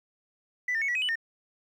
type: tone with pitch steps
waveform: sine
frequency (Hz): 1985 / 1802 / 2210 / 1940 / 2533 / 2976 / 1827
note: B6 / A6 / C#7 / B6 / D#7 / F#7 / A#6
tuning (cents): +8 / +41 / -6 / -31 / +30 / +9 / -35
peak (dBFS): -24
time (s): 0.68-1.156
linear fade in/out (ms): 5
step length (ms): 68
effects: tanh soft clip ceiling -23 dBFS + 10-bit